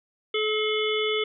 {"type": "harmonic tone", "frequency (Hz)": 430, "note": "A4", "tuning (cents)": -40, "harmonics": [1, 3, 5, 7, 8], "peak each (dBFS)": [-25, -34, -30, -31, -32], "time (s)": [0.34, 1.24], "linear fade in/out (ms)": 5, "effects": []}